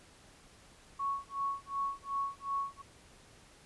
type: tone with tremolo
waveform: sine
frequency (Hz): 1108.7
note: C#6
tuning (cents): 0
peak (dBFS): -30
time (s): 0.99-2.82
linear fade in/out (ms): 10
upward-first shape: sine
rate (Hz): 2.7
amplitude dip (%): 100
effects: pink hiss -59 dBFS RMS until 3.65 s + resampled to 24000 Hz